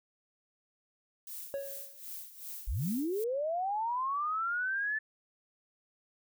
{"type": "noise with tremolo", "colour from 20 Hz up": "violet", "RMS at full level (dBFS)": -42, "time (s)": [1.27, 3.24], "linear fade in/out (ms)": 2, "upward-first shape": "sine", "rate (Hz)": 2.6, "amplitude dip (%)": 75}
{"type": "tone with exponential decay", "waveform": "triangle", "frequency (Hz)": 554.4, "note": "C#5", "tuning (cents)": 0, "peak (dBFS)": -29, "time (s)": [1.54, 2], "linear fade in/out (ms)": 0, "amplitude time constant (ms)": 100}
{"type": "linear sweep", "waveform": "sine", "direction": "up", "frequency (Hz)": [32.33, 1760], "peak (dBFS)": -30, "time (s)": [2.67, 4.99], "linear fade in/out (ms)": 10}
{"effects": []}